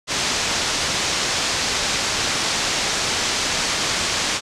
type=low-pass noise; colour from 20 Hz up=white; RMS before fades=-22 dBFS; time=0.07-4.41 s; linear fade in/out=50 ms; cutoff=6800 Hz; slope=24 dB/octave; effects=low-pass 11000 Hz 12 dB/octave